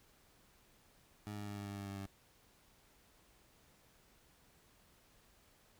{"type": "tone with pitch steps", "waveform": "20% pulse", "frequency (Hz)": [104.1, 103.2, 102.31, 101.43, 100.55, 99.69, 98.83, 97.97], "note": ["G#2", "G#2", "G#2", "G#2", "G2", "G2", "G2", "G2"], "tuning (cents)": [5, -10, -25, -40, 44, 30, 15, -1], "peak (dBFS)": -38, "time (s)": [1.27, 2.062], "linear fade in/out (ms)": 0, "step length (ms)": 99, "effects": ["pink hiss -68 dBFS RMS until 5.79 s"]}